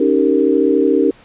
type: chord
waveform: sine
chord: Eb dominant seventh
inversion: third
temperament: equal with one note detuned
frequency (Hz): 277.2 / 311.1 / 392 / 462.4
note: Db4 / Eb4 / G4 / Bb4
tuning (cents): 0 / 0 / 0 / -14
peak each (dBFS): -16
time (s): 0-1.11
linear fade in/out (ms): 5
effects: pink hiss -46 dBFS RMS until 1.24 s + resampled to 8000 Hz